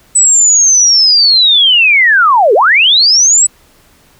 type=linear two-way sweep; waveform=sine; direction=down then up; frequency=8000 to 380.3 to 8000 Hz; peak=-4 dBFS; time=0.15-3.47 s; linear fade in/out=10 ms; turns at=2.54 s; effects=pink hiss -47 dBFS RMS until 4.19 s